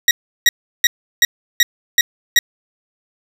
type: tone bursts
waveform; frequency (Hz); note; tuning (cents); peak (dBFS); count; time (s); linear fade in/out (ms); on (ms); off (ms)
20% pulse; 1900; A#6; +33; -3; 7; 0.08-2.39; 2; 30; 350
effects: none